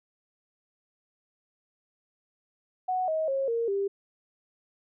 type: tone with pitch steps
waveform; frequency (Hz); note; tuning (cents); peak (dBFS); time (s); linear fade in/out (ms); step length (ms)
sine; 740 / 633.1 / 541.7 / 463.5 / 396.6; F#5 / D#5 / C#5 / A#4 / G4; 0 / +30 / -40 / -10 / +20; -25; 2.88-3.88; 10; 200
effects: none